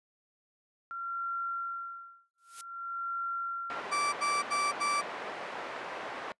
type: tone with tremolo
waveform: sine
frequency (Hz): 1372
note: F6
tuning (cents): -31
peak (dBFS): -31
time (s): 0.91-3.8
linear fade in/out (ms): 0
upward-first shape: sine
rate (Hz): 0.53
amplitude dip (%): 100
type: noise with exponential growth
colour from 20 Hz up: blue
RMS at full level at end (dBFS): -39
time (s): 2.38-2.61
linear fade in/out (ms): 1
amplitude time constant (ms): 49
type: band-pass noise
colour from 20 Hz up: pink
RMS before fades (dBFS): -40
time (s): 3.7-6.32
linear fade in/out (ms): 0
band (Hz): 520 to 1900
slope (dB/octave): 12
type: tone bursts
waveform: 35% pulse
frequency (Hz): 1164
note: D6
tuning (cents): -16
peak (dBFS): -26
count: 4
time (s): 3.91-5.018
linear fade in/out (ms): 20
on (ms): 220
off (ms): 76
effects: noise-tail reverb RT60 0.1 s tail -24 dB re dry + resampled to 24000 Hz